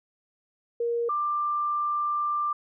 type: tone pair in turn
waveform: sine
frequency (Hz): 470.4 / 1185.3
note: A#4 / D6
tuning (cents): +16 / +16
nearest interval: octave + major third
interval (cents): 1600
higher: second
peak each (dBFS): -24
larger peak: neither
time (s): 0.8-1.09 / 1.09-2.53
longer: second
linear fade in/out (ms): 5
effects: none